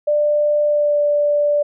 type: tone with pitch glide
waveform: sine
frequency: 593 to 586.2 Hz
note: D5 to D5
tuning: +17 to -3 cents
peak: -13 dBFS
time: 0.07-1.63 s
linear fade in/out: 10 ms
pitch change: -20 cents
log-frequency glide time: 0.64-0.99 s
effects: none